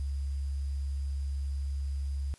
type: tone with sample-and-hold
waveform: sine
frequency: 69.3 Hz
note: C#2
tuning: in tune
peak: -30 dBFS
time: 0-2.34 s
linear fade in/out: 0 ms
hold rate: 4900 Hz
effects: white hiss -60 dBFS RMS until 2.38 s + resampled to 24000 Hz